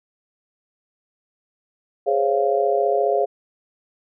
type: chord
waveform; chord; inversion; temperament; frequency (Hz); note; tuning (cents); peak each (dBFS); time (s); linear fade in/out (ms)
sine; Db major seventh; second; just; 415.8 / 519.7 / 554.4 / 693; Ab4 / C5 / Db5 / F5; +2 / -12 / 0 / -14; -21 / -26 / -22 / -21; 2.06-3.26; 20
effects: none